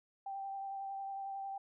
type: tone with vibrato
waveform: sine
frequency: 784 Hz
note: G5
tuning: in tune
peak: -39 dBFS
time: 0.26-1.58 s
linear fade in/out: 5 ms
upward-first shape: triangle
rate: 11 Hz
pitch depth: 18 cents each way
effects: none